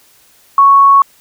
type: tone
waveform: sine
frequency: 1108.7 Hz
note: C#6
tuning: in tune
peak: -3 dBFS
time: 0.58-1.02 s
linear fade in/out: 2 ms
effects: white hiss -48 dBFS RMS until 1.2 s